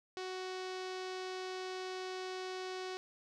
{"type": "tone with low-pass filter", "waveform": "sawtooth", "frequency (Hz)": 371.7, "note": "F#4", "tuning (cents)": 8, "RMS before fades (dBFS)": -42, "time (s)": [0.17, 2.97], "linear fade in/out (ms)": 0, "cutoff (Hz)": 5000, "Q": 1.7, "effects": []}